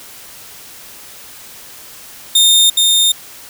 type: tone with echo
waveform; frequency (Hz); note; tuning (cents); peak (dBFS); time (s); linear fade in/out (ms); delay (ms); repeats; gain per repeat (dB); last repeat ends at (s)
sawtooth; 3645; A#7; -40; -4; 2.35-2.7; 5; 420; 1; -2; 3.12
effects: white hiss -36 dBFS RMS until 3.49 s